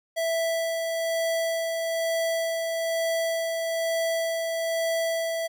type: tone with tremolo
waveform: square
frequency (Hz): 659.3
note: E5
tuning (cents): 0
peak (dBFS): -24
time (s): 0.16-5.48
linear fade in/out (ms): 20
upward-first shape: sine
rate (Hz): 1.1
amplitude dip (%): 30
effects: none